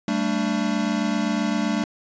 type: chord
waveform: square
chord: G suspended second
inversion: none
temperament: equal with one note detuned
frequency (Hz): 196 / 223.7 / 293.7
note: G3 / A3 / D4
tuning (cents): 0 / +29 / 0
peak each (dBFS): -27 / -25 / -27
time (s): 0.08-1.84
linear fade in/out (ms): 2
effects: resampled to 16000 Hz